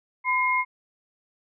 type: tone pair together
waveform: sine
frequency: 1010.9 / 2142 Hz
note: B5 / C7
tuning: +40 / +40 cents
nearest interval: octave + minor second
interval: 1300 cents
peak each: -23 dBFS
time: 0.24-0.65 s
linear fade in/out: 50 ms
effects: none